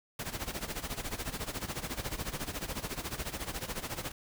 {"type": "noise with tremolo", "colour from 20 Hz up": "pink", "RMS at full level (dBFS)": -35, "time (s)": [0.19, 4.12], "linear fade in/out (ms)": 5, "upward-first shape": "sine", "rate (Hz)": 14, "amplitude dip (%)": 80, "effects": []}